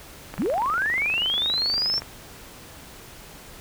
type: click train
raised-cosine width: 0.5 ms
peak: -19 dBFS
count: 43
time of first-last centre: 0.34-2.02 s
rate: 25 Hz
type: linear sweep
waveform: sine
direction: up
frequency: 128.2 to 5500 Hz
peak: -21 dBFS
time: 0.38-2 s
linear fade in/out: 20 ms
effects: pink hiss -44 dBFS RMS until 3.6 s